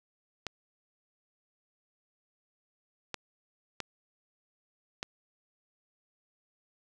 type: clicks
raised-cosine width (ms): 0.2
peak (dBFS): -17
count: 4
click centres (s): 0.467 / 3.143 / 3.803 / 5.029
effects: none